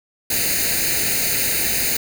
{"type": "noise with comb filter", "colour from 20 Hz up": "white", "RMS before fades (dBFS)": -20, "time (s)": [0.3, 1.97], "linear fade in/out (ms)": 5, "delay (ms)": 0.45, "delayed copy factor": 0.8, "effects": []}